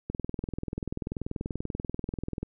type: click train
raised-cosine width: 3 ms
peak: -19 dBFS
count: 49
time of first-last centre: 0.1-2.43 s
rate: 20.6 Hz
effects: none